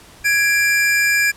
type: tone pair together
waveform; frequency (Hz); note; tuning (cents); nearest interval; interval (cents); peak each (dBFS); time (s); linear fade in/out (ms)
square; 1661.2 / 2361; G#6 / D7; 0 / +9; tritone; 609; -17; 0.24-1.32; 20
effects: pink hiss -44 dBFS RMS until 1.36 s + low-pass 12000 Hz 12 dB/octave